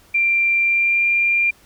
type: tone with pitch glide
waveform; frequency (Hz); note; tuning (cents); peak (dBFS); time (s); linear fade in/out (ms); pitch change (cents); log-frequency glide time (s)
sine; 2368 to 2389; D7 to D7; +14 to +29; -14; 0.14-1.51; 10; +15; 0.6-1.07
effects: pink hiss -52 dBFS RMS until 1.65 s